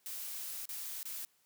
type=noise with dropouts; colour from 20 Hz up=blue; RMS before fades=-42 dBFS; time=0.06-1.25 s; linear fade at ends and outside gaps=0 ms; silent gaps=0.655-0.691 / 1.03-1.054 s; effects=white hiss -72 dBFS RMS until 1.45 s + high-pass 100 Hz 12 dB/octave